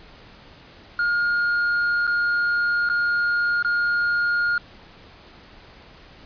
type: tone with dropouts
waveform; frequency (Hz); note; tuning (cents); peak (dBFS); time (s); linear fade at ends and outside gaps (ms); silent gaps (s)
triangle; 1421; F6; +30; -17; 0.99-4.58; 2; 2.069-2.075 / 2.89-2.898 / 3.626-3.647
effects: pink hiss -47 dBFS RMS until 6.25 s + resampled to 11025 Hz